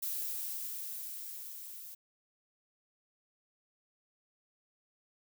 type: noise with level ramp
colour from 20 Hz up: violet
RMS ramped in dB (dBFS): -36 to -48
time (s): 0.02-1.95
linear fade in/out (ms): 10
effects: none